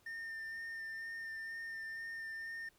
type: tone with vibrato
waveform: triangle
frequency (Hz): 1810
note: A6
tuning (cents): +48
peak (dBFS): -40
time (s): 0.06-2.69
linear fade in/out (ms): 5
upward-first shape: sine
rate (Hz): 2.1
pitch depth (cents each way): 15
effects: pink hiss -70 dBFS RMS until 2.78 s